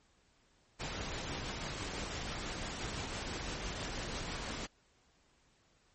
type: noise with tremolo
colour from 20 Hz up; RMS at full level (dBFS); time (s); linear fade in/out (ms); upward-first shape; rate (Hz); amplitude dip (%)
pink; -39; 0.79-4.67; 20; triangle; 6; 25
effects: pink hiss -70 dBFS RMS until 5.94 s + MP3 32 kbps